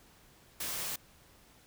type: noise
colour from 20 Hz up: white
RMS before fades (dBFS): -37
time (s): 0.6-0.96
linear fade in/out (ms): 5
effects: pink hiss -61 dBFS RMS until 1.66 s